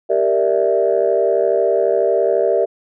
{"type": "chord", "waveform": "sine", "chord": "E half-diminished seventh", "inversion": "first", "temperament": "equal", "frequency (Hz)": [392, 466.2, 587.3, 659.3], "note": ["G4", "Bb4", "D5", "E5"], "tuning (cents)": [0, 0, 0, 0], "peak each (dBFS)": -18, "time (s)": [0.09, 2.66], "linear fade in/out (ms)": 20, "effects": ["tanh soft clip ceiling -4 dBFS"]}